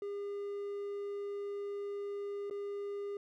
triangle tone with dropouts, 404.6 Hz, G#4, 45 cents flat, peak -35 dBFS, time 0.02-3.17 s, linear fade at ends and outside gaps 2 ms, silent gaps 2.499-2.509 s, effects none

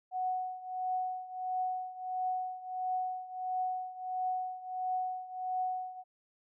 sine tone with tremolo, 740 Hz, F#5, in tune, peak -29 dBFS, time 0.11-6.04 s, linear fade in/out 50 ms, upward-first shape triangle, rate 1.5 Hz, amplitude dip 85%, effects none

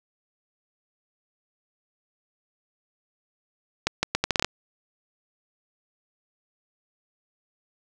accelerating click train, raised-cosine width 0.2 ms, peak -4 dBFS, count 9, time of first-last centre 3.87-4.446 s, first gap 160 ms, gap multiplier 0.75, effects none

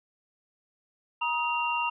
sine tone cluster, 951 / 1254 / 2770 Hz, A#5 / D#6 / F7, +34 / +13 / -15 cents, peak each -28 / -34 / -30 dBFS, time 1.21-1.9 s, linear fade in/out 10 ms, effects none

